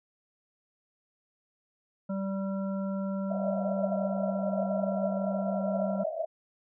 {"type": "harmonic tone", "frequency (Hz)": 194.3, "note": "G3", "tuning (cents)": -15, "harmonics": [1, 3, 5, 7], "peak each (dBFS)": [-30, -37, -48, -46], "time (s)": [2.09, 6.04], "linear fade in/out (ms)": 10}
{"type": "band-pass noise", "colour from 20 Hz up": "pink", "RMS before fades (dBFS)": -33, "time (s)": [3.3, 6.26], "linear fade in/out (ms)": 20, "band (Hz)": [590, 670], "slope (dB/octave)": 96}
{"effects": []}